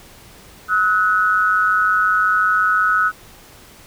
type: tone pair together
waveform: sine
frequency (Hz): 1285.5 / 1480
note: E6 / F#6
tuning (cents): -44 / 0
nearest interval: major second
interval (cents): 244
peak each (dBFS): -16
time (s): 0.68-3.12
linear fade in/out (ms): 50
effects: pink hiss -44 dBFS RMS until 3.86 s